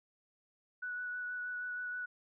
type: tone with vibrato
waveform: sine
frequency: 1476 Hz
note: F#6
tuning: 5 cents flat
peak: -37 dBFS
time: 0.82-2.06 s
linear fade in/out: 10 ms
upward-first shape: sine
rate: 6.3 Hz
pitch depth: 12 cents each way
effects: none